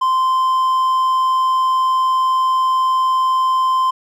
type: tone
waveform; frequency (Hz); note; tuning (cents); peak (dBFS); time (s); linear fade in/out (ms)
triangle; 1039; C6; -12; -11; 0.01-3.91; 10
effects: none